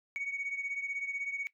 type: beating tone pair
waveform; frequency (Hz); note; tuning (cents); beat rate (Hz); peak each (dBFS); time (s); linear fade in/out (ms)
sine; 2233 / 2249; C#7 / C#7; +12 / +24; 16; -34 / -39; 0.16-1.47; 0
effects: noise-tail reverb RT60 0.1 s tail -19 dB re dry + tanh soft clip ceiling -29 dBFS